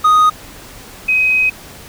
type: tone pair in turn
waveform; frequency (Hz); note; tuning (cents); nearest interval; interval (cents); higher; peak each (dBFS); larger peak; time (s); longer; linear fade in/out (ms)
triangle / sine; 1244.5 / 2524; D#6 / D#7; 0 / +24; octave; 1224; second; -5 / -10; first; 0.04-0.3 / 1.08-1.5; second; 10
effects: pink hiss -36 dBFS RMS until 1.88 s